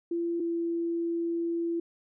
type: tone pair in turn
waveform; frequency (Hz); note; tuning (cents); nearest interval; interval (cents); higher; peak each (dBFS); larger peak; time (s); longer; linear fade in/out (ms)
sine; 340 / 337.3; F4 / E4; -46 / +40; unison; 14; first; -27 / -27; neither; 0.11-0.4 / 0.4-1.8; second; 5
effects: none